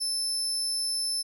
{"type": "tone", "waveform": "30% pulse", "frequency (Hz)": 5274, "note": "E8", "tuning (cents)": 0, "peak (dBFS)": -23, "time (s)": [0, 1.23], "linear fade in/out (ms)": 20, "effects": []}